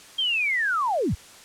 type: linear sweep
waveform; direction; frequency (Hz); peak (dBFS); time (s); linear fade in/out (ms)
sine; down; 3233 to 38.89; -21; 0.18-1.15; 10
effects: white hiss -47 dBFS RMS until 1.44 s + low-pass 9000 Hz 12 dB/octave